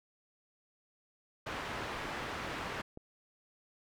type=low-pass noise; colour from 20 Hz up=white; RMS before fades=-40 dBFS; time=1.46-2.82 s; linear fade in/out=10 ms; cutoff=1800 Hz; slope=12 dB/octave
type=clicks; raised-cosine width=2 ms; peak=-33 dBFS; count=5; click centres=2.055 / 2.447 / 2.659 / 2.725 / 2.974 s
effects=none